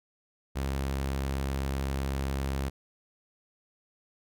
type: tone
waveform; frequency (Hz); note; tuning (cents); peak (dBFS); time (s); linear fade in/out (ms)
sawtooth; 67.8; C#2; -38; -25; 0.55-2.7; 20
effects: none